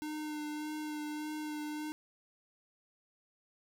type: tone with vibrato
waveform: square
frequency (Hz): 302.8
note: D#4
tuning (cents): -47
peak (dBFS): -38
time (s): 0.02-1.92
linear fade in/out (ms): 0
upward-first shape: sine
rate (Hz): 1.7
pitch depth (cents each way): 18
effects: none